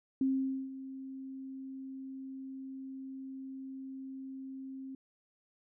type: tone with ADSR envelope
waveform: sine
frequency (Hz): 266.2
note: C4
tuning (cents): +30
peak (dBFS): -26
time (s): 0.21-4.95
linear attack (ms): 3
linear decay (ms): 480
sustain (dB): -15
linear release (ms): 3
effects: none